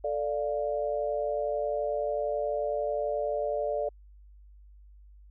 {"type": "chord", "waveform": "sine", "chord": "D minor", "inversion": "second", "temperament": "equal", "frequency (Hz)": [440, 587.3, 698.5], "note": ["A4", "D5", "F5"], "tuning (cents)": [0, 0, 0], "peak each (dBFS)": [-33, -29, -35], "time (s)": [0.04, 3.89], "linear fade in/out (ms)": 5, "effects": ["added 50 Hz sine -50 dBFS peak until 5.3 s"]}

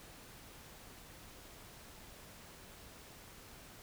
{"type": "silence", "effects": ["pink hiss -55 dBFS RMS until 3.82 s"]}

